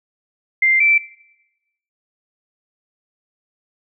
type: tone pair in turn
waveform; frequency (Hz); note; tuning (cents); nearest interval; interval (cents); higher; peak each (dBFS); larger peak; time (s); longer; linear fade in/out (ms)
sine; 2093 / 2333; C7 / D7; 0 / -12; major second; 188; second; -11 / -11; neither; 0.62-0.8 / 0.8-0.98; neither; 5
effects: noise-tail reverb RT60 1.0 s tail -21 dB re dry